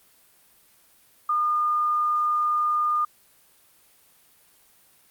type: tone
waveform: sine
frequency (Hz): 1215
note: D#6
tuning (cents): -42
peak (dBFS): -20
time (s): 1.29-3.05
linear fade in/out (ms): 5
effects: white hiss -58 dBFS RMS until 5.1 s + Opus 32 kbps